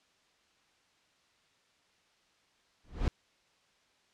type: noise with exponential growth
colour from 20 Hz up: brown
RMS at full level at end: -24 dBFS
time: 2.84-3.08 s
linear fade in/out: 1 ms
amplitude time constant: 52 ms
effects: white hiss -69 dBFS RMS until 4.13 s + low-pass 5000 Hz 12 dB/octave